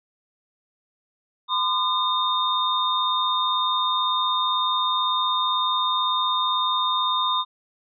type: tone cluster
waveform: sine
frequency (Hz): 1020 / 1211 / 3658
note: C6 / D#6 / A#7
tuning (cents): -44 / -47 / -33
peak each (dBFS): -23 / -27 / -24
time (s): 1.48-7.45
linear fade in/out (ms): 50
effects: none